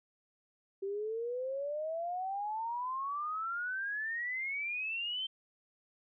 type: exponential sweep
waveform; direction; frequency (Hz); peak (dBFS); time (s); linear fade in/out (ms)
sine; up; 385.6 to 3139; -34; 0.82-5.27; 10
effects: none